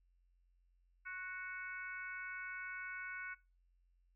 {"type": "harmonic tone with a mistuned harmonic", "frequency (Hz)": 370, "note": "F#4", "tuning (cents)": 0, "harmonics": [3, 4, 5, 6, 7], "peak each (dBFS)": [-55, -45, -58, -49, -61], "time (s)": [1.05, 3.35], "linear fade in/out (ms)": 20, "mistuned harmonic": 3, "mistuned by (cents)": -25, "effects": ["noise-tail reverb RT60 0.3 s tail -21 dB re dry", "added 44 Hz sine -70 dBFS peak until 4.15 s"]}